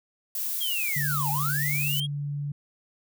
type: noise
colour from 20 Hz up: violet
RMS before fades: -30 dBFS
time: 0.35-2 s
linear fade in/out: 2 ms
type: linear two-way sweep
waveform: triangle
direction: down then up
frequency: 3322 to 784 to 3322 Hz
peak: -27 dBFS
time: 0.6-2.07 s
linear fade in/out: 20 ms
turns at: 1.3 s
type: tone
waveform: sine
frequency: 144.1 Hz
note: D3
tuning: 33 cents flat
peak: -28 dBFS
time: 0.96-2.52 s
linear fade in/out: 5 ms
effects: none